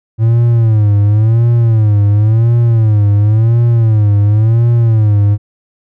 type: tone with vibrato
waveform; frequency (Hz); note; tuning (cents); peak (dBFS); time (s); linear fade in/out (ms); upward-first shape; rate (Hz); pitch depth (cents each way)
triangle; 110; A2; 0; -4; 0.18-5.38; 50; sine; 0.94; 130
effects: none